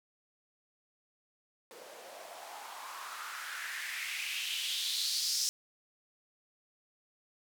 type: noise with band-pass filter sweep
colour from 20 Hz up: blue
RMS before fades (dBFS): -38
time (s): 1.71-5.49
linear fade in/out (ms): 0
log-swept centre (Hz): 460 to 5500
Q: 3.7
effects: none